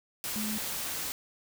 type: tone in noise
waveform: sine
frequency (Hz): 214.4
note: A3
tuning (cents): -45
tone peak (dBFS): -33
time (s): 0.36-0.58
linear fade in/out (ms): 0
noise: white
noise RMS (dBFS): -35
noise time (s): 0.24-1.12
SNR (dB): -1
effects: none